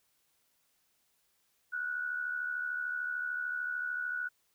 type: tone with amplitude modulation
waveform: sine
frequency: 1470 Hz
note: F#6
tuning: 12 cents flat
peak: -30 dBFS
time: 1.72-4.29 s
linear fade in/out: 20 ms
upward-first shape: sine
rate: 73.4 Hz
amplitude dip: 60%
effects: white hiss -74 dBFS RMS until 4.54 s